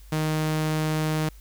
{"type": "tone", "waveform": "sawtooth", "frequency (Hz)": 155.6, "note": "D#3", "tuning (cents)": 0, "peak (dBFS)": -19, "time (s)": [0.12, 1.29], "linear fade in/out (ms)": 5, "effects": ["added 50 Hz sine -44 dBFS peak until 1.4 s", "white hiss -57 dBFS RMS until 1.4 s"]}